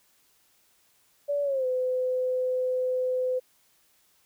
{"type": "tone with pitch glide", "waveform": "sine", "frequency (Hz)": [574, 508.4], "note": ["D5", "C5"], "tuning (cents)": [-40, -50], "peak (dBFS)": -24, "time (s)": [1.28, 3.4], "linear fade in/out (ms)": 20, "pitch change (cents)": -210, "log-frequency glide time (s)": [1.43, 1.66], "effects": ["white hiss -65 dBFS RMS until 4.25 s"]}